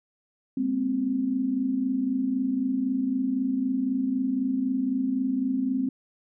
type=tone cluster; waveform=sine; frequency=204.4 / 238.4 / 262.3 Hz; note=G#3 / A#3 / C4; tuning=-27 / +39 / +4 cents; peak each=-33 / -32 / -24 dBFS; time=0.57-5.89 s; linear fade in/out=5 ms; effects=none